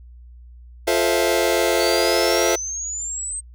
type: chord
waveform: sawtooth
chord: F major seventh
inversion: none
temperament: just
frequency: 349.2 / 436.5 / 523.8 / 654.8 Hz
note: F4 / A4 / C5 / E5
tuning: 0 / -14 / +2 / -12 cents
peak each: -18 dBFS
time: 0.87-2.56 s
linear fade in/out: 10 ms
type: exponential sweep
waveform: sine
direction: up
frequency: 4435 to 8372 Hz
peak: -25 dBFS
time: 1.79-3.41 s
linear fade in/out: 20 ms
effects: added 60 Hz sine -40 dBFS peak until 3.54 s